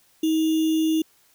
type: tone with sample-and-hold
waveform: sine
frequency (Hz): 317.8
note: D#4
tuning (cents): +37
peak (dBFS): -18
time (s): 0.23-1.02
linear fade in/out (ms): 5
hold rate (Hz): 3150
effects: white hiss -60 dBFS RMS until 1.34 s